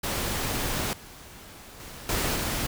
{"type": "noise with level steps", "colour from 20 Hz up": "pink", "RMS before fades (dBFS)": [-29, -46, -42, -27, -29], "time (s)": [0.03, 2.67], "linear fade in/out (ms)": 10, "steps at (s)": [0.93, 1.8, 2.09, 2.36], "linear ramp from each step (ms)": 2, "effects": []}